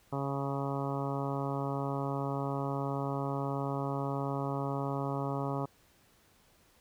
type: harmonic tone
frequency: 138.59 Hz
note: C#3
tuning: in tune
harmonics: 1 / 2 / 3 / 4 / 5 / 6 / 7 / 8 / 9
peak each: -35 / -38 / -40 / -41 / -42 / -43 / -43 / -44 / -45 dBFS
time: 0.12-5.66 s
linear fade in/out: 10 ms
effects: pink hiss -65 dBFS RMS until 6.8 s